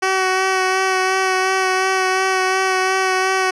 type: tone with vibrato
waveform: 10% pulse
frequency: 377 Hz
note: F#4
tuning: 32 cents sharp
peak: -7 dBFS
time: 0.02-3.51 s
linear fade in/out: 10 ms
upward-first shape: sine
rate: 2.8 Hz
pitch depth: 17 cents each way
effects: low-pass 7000 Hz 12 dB/octave